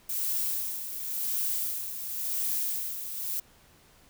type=noise with tremolo; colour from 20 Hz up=violet; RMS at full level=-29 dBFS; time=0.09-3.4 s; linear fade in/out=5 ms; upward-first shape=sine; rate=0.93 Hz; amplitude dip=60%; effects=pink hiss -59 dBFS RMS until 4.09 s